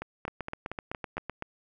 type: two click trains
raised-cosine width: 0.5 ms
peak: -20 / -19 dBFS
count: 6 / 10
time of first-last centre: 0.02-1.18 / 0.28-1.424 s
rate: 4.31 / 7.87 Hz
effects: none